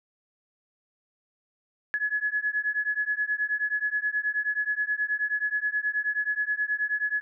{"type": "beating tone pair", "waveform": "sine", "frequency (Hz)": [1692, 1701.4], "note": ["G#6", "G#6"], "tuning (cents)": [32, 41], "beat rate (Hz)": 9.4, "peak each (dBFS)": -28, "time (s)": [1.94, 7.21], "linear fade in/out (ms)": 0, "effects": []}